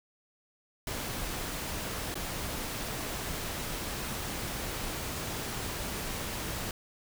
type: noise with dropouts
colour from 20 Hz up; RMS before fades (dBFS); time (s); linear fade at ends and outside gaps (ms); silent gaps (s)
pink; -36; 0.87-6.71; 2; 2.143-2.154
effects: none